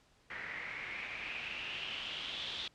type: noise with low-pass filter sweep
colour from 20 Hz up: white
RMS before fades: -42 dBFS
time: 0.3-2.68 s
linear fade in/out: 5 ms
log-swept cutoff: 1900 to 3600 Hz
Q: 5.8
effects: pink hiss -68 dBFS RMS until 2.74 s + low-pass 7000 Hz 12 dB/octave